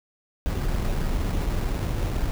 brown noise with sample-and-hold, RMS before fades -25 dBFS, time 0.46-2.31 s, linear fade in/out 0 ms, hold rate 3150 Hz, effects none

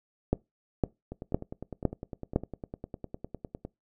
two click trains, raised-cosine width 2 ms, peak -24 / -10 dBFS, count 26 / 5, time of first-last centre 1.12-3.65 / 0.33-2.36 s, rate 9.88 / 1.97 Hz, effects noise-tail reverb RT60 0.2 s tail -22 dB re dry

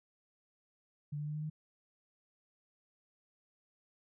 sine tone with pitch steps, 146.83 / 148.62 / 150.44 / 152.27 / 154.13 Hz, D3 / D3 / D3 / D#3 / D#3, 0 / +21 / +42 / -37 / -16 cents, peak -36 dBFS, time 1.12-1.5 s, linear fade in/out 10 ms, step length 76 ms, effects none

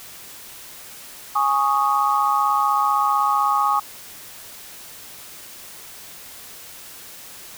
sine chord, Ab suspended fourth, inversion none, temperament equal, 830.6 / 1108.7 / 1244.5 Hz, Ab5 / Db6 / Eb6, 0 / 0 / 0 cents, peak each -21 / -20 / -21 dBFS, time 1.35-3.8 s, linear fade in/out 10 ms, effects white hiss -40 dBFS RMS until 7.57 s

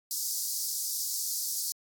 pink high-pass noise, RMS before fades -32 dBFS, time 0.11-1.72 s, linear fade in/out 0 ms, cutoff 4700 Hz, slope 48 dB/octave, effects AAC 64 kbps

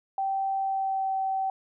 sine tone with pitch glide, 777 to 769 Hz, G5 to G5, -16 to -33 cents, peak -25 dBFS, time 0.18-1.5 s, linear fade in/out 2 ms, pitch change -17 cents, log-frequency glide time 0.57-1.16 s, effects none

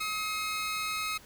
20% pulse tone pair together, 1272.5 / 2134 Hz, D#6 / C7, +39 / +34 cents, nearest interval major sixth, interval 895 cents, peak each -27 / -32 dBFS, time 0-1.18 s, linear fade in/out 10 ms, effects pink hiss -54 dBFS RMS until 1.25 s

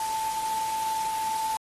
sine tone in noise, 880 Hz, A5, in tune, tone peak -27 dBFS, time 0-1.57 s, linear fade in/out 2 ms, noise white, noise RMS -37 dBFS, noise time 0-1.57 s, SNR +7 dB, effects AAC 32 kbps

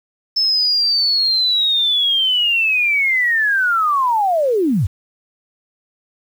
sine linear sweep, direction down, 5274 to 71.8 Hz, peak -13 dBFS, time 0.36-4.87 s, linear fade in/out 10 ms, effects 7-bit

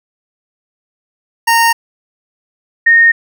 25% pulse / sine tone pair in turn, 923 / 1846 Hz, A#5 / A#6, -17 / -17 cents, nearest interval octave, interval 1200 cents, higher second, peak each -4 dBFS, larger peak neither, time 1.47-1.73 / 2.86-3.12 s, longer neither, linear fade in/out 10 ms, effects none

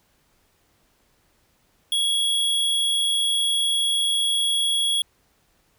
square tone, 3333 Hz, G#7, 5 cents sharp, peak -20 dBFS, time 1.92-5.02 s, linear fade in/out 2 ms, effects pink hiss -64 dBFS RMS until 5.78 s

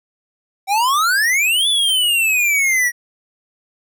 square exponential two-way sweep, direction up then down, 756 to 3507 to 1896 Hz, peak -14 dBFS, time 0.67-2.92 s, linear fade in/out 50 ms, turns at 1.68 s, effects none

